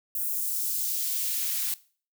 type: noise with high-pass filter sweep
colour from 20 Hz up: blue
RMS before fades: -29 dBFS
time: 0.15-1.74 s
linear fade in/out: 2 ms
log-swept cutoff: 11000 to 1300 Hz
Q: 0.76
effects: noise-tail reverb RT60 0.4 s tail -19 dB re dry